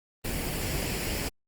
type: noise with comb filter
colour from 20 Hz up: pink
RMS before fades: -31 dBFS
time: 0.24-1.29 s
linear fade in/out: 10 ms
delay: 0.4 ms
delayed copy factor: +0.5
effects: Opus 32 kbps